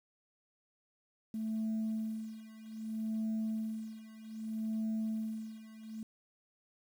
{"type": "tone with tremolo", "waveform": "sine", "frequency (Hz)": 220, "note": "A3", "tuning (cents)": 0, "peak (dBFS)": -30, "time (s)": [1.34, 6.03], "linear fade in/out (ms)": 2, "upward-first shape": "sine", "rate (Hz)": 0.63, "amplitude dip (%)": 90, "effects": ["tanh soft clip ceiling -30 dBFS", "10-bit"]}